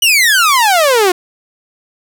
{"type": "exponential sweep", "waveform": "sawtooth", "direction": "down", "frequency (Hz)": [3004, 349.2], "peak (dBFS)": -4, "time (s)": [0.02, 1.12], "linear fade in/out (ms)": 5, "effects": []}